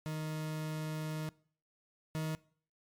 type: tone pair in turn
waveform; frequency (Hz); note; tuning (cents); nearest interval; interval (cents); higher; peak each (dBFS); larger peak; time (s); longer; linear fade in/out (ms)
40% pulse; 155.56 / 157.19; D#3 / D#3; 0 / +18; unison; 18; second; -35 / -33; second; 0.06-1.29 / 2.15-2.35; first; 0
effects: noise-tail reverb RT60 0.5 s tail -22 dB re dry + MP3 96 kbps